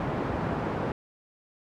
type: band-pass noise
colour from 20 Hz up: pink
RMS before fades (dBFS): -30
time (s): 0-0.92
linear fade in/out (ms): 2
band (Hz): 100 to 1100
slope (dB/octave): 12
effects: none